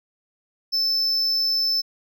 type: tone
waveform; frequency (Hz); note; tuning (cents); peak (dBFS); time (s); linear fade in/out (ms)
triangle; 5274; E8; 0; -18; 0.72-1.82; 20
effects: none